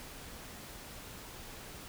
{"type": "silence", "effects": ["pink hiss -48 dBFS RMS until 1.88 s"]}